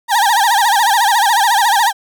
35% pulse tone with vibrato, 870 Hz, A5, 20 cents flat, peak -8 dBFS, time 0.08-1.93 s, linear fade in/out 50 ms, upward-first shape sine, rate 14 Hz, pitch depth 180 cents each way, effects none

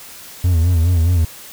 triangle tone with vibrato, 85.4 Hz, F2, 38 cents flat, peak -9 dBFS, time 0.44-1.25 s, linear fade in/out 5 ms, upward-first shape sine, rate 4.8 Hz, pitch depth 98 cents each way, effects white hiss -37 dBFS RMS until 1.52 s

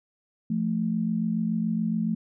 sine tone pair together, 172.92 / 220 Hz, F3 / A3, -17 / 0 cents, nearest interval major third, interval 417 cents, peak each -28 / -25 dBFS, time 0.5-2.15 s, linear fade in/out 5 ms, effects none

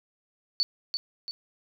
sine tone with echo, 4479 Hz, C#8, 17 cents sharp, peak -21 dBFS, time 0.6-0.63 s, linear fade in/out 0 ms, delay 340 ms, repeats 2, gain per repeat -6 dB, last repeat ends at 1.31 s, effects none

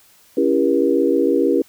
sine chord, C# diminished seventh, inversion none, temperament just, 277.2 / 332.6 / 399.1 / 479 Hz, C#4 / E4 / G4 / Bb4, 0 / +16 / +31 / +47 cents, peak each -19 dBFS, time 0.37-1.62 s, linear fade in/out 5 ms, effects white hiss -52 dBFS RMS until 1.68 s

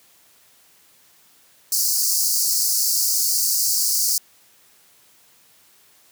pink high-pass noise, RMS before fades -20 dBFS, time 1.72-4.18 s, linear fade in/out 2 ms, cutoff 4500 Hz, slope 96 dB/octave, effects white hiss -55 dBFS RMS until 6.11 s + high-pass 80 Hz 12 dB/octave

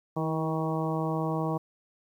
harmonic tone with a mistuned harmonic, 158.8 Hz, D#3, 36 cents sharp, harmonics 1 / 2 / 3 / 4 / 5 / 6 / 7, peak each -30 / -33 / -35 / -36 / -37 / -38 / -38 dBFS, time 0.16-1.58 s, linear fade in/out 10 ms, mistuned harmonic 2, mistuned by +26 cents, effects 10-bit

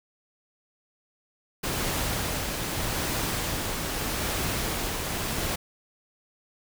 pink noise with tremolo, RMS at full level -28 dBFS, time 1.63-5.56 s, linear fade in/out 10 ms, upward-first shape triangle, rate 0.81 Hz, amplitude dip 30%, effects none

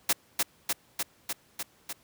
white noise with echo, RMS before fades -24 dBFS, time 0.09-0.13 s, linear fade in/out 5 ms, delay 300 ms, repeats 6, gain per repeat -2 dB, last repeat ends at 1.93 s, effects pink hiss -62 dBFS RMS until 2.03 s + high-pass 80 Hz 12 dB/octave

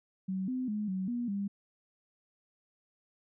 sine tone with pitch steps, 189 / 255.5 / 210.5 / 188.1 / 240.6 / 199.7 Hz, F#3 / C4 / G#3 / F#3 / B3 / G3, +37 / -41 / +24 / +29 / -45 / +32 cents, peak -31 dBFS, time 0.28-1.48 s, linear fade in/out 10 ms, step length 200 ms, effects none

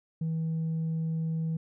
triangle tone with tanh clipping, 161.6 Hz, E3, 34 cents flat, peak -28 dBFS, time 0.21-1.57 s, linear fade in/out 5 ms, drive 6 dB, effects none

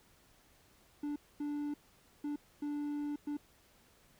triangle tone bursts at uneven times, 292.6 Hz, D4, 6 cents flat, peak -33 dBFS, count 5, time 1.03-1.16 / 1.4-1.74 / 2.24-2.36 / 2.62-3.16 / 3.27-3.37 s, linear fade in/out 5 ms, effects pink hiss -66 dBFS RMS until 4.19 s

